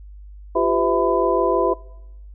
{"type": "tone cluster", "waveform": "sine", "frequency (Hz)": [347.1, 393.3, 506, 657, 1003], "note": ["F4", "G4", "B4", "E5", "B5"], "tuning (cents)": [-11, 6, 42, -6, 26], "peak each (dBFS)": -22, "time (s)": [0.55, 1.74], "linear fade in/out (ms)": 10, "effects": ["noise-tail reverb RT60 0.9 s tail -23 dB re dry", "added 50 Hz sine -37 dBFS peak until 2.34 s"]}